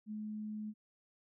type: tone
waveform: sine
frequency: 213.3 Hz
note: G#3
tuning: 46 cents sharp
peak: -39 dBFS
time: 0.06-0.74 s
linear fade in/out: 50 ms
effects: none